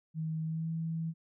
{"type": "tone with pitch glide", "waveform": "sine", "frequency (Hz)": [159, 163], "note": ["D#3", "E3"], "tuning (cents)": [38, -19], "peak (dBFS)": -32, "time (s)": [0.14, 1.14], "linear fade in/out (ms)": 50, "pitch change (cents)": 43, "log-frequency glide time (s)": [0.43, 0.69], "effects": []}